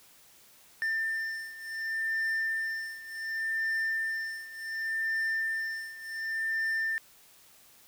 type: beating tone pair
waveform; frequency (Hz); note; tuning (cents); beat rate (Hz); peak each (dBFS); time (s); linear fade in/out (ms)
triangle; 1792 / 1792.68; A6 / A6; +31 / +32; 0.68; -33 / -30; 0.82-6.98; 0
effects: white hiss -58 dBFS RMS until 7.87 s